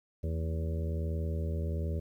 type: harmonic tone with a mistuned harmonic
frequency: 81.2 Hz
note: E2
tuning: 26 cents flat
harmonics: 1 / 2 / 3 / 4 / 5 / 6 / 7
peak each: -31 / -39 / -45 / -47 / -44 / -47 / -46 dBFS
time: 0.23-2 s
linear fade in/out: 10 ms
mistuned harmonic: 3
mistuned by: -84 cents
effects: 11-bit